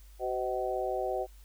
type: harmonic tone with a mistuned harmonic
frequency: 126 Hz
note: B2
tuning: 35 cents sharp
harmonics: 3 / 4 / 5 / 6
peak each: -35 / -35 / -35 / -35 dBFS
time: 0.19-1.27 s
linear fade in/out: 50 ms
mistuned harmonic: 4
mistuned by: +29 cents
effects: added 50 Hz sine -50 dBFS peak until 1.44 s + white hiss -63 dBFS RMS until 1.44 s